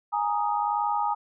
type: chord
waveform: sine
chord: Ab suspended second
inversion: none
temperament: equal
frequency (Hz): 830.6 / 932.3 / 1244.5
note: Ab5 / Bb5 / Eb6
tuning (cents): 0 / 0 / 0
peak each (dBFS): -26 / -28 / -30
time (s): 0.12-1.15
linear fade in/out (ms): 20
effects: none